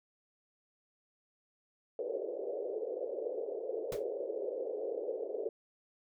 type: band-pass noise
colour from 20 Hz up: pink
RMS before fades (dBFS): -38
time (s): 1.99-5.49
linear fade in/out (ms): 2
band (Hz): 410 to 540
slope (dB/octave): 48
type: noise with exponential decay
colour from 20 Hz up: pink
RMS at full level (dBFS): -40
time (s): 3.92-4.04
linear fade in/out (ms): 2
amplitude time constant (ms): 26
effects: none